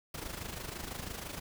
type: noise with amplitude modulation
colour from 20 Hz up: pink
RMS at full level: -39 dBFS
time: 0.14-1.4 s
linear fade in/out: 5 ms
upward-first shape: sine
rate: 26 Hz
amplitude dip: 65%
effects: none